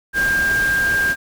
sine tone in noise, 1600 Hz, G6, 35 cents sharp, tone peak -15 dBFS, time 0.13-1.16 s, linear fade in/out 50 ms, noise pink, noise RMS -28 dBFS, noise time 0.13-1.16 s, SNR +10 dB, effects none

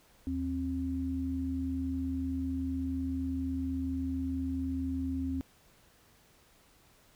sine tone pair together, 78.5 / 265.8 Hz, D#2 / C4, +16 / +27 cents, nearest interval octave + major sixth, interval 2111 cents, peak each -36 / -32 dBFS, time 0.27-5.41 s, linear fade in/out 0 ms, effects pink hiss -63 dBFS RMS until 7.15 s

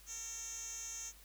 10% pulse tone with band-pass filter, 454.5 Hz, A#4, 44 cents flat, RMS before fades -45 dBFS, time 0.06-1.13 s, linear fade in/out 50 ms, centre 6400 Hz, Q 6.8, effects added 50 Hz sine -60 dBFS peak until 1.24 s + white hiss -61 dBFS RMS until 1.24 s

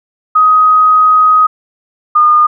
sine tone pair in turn, 1256 / 1218.8 Hz, D#6 / D#6, +16 / -36 cents, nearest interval minor second, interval 52 cents, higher first, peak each -4 dBFS, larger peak neither, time 0.35-1.47 / 2.15-2.47 s, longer first, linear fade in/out 10 ms, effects none

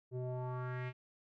square tone with low-pass filter sweep, 126 Hz, B2, 35 cents sharp, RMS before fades -40 dBFS, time 0.11-0.93 s, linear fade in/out 50 ms, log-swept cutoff 430 to 2500 Hz, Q 3, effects none

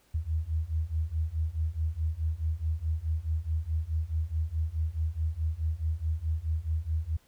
sine beating tone pair, 77.1 / 81.8 Hz, D#2 / E2, -15 / -13 cents, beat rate 4.7 Hz, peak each -31 / -30 dBFS, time 0.14-7.17 s, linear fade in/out 10 ms, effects pink hiss -65 dBFS RMS until 7.27 s

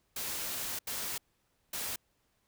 white noise bursts at uneven times, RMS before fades -37 dBFS, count 3, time 0.16-0.79 / 0.87-1.18 / 1.73-1.96 s, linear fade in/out 5 ms, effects pink hiss -75 dBFS RMS until 2.47 s

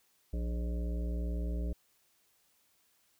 harmonic tone with a mistuned harmonic, 59 Hz, A#1, 22 cents sharp, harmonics 1 / 3 / 5 / 7 / 9 / 10, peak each -32 / -42 / -46 / -49 / -51 / -52 dBFS, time 0.33-1.73 s, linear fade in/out 5 ms, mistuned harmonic 10, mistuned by +55 cents, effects white hiss -71 dBFS RMS until 3.19 s

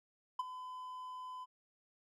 triangle tone with ADSR envelope, 1012 Hz, B5, 42 cents sharp, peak -29 dBFS, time 0.39-1.46 s, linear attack 6 ms, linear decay 24 ms, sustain -13 dB, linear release 31 ms, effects none

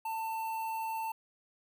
square tone with notch filter, 893 Hz, A5, 25 cents sharp, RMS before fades -36 dBFS, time 0.05-1.12 s, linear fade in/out 5 ms, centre 5400 Hz, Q 0.53, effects 12-bit

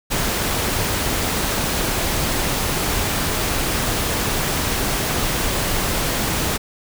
pink noise, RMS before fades -21 dBFS, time 0.1-6.58 s, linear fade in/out 20 ms, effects none

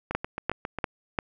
two click trains, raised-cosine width 0.5 ms, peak -16 / -10 dBFS, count 6 / 4, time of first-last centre 0.11-0.787 / 0.15-1.188 s, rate 7.39 / 2.89 Hz, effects none

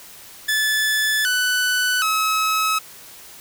sawtooth tone with pitch steps, 1736 / 1493.9 / 1285.6 Hz, A6 / F#6 / E6, -24 / +16 / -44 cents, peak -14 dBFS, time 0.48-2.79 s, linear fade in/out 10 ms, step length 770 ms, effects white hiss -42 dBFS RMS until 3.4 s

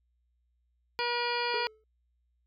harmonic tone, 480 Hz, B4, 49 cents flat, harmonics 1 / 2 / 3 / 4 / 5 / 6 / 7 / 9 / 10, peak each -35 / -33 / -38 / -40 / -36 / -41 / -43 / -39 / -40 dBFS, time 0.99-1.67 s, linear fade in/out 0 ms
triangle tone with exponential decay, 434.3 Hz, A4, 23 cents flat, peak -29 dBFS, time 1.54-1.84 s, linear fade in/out 2 ms, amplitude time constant 65 ms
effects added 60 Hz sine -70 dBFS peak until 2.46 s

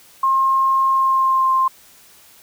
sine tone with pitch glide, 1068 to 1052.1 Hz, C6 to C6, +35 to +9 cents, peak -13 dBFS, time 0.23-1.68 s, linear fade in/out 5 ms, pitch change -26 cents, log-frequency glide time 0.91-1.5 s, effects white hiss -48 dBFS RMS until 2.42 s

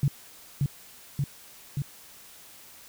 sine tone with echo, 140.1 Hz, C#3, 19 cents sharp, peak -19 dBFS, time 0.03-0.08 s, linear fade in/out 2 ms, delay 580 ms, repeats 3, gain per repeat -2 dB, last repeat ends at 1.82 s, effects white hiss -50 dBFS RMS until 2.88 s

